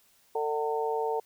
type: harmonic tone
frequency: 150 Hz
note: D3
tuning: 37 cents sharp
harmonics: 3 / 4 / 5 / 6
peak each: -29 / -39 / -34 / -33 dBFS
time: 0.35-1.2 s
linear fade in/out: 5 ms
effects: white hiss -64 dBFS RMS until 1.25 s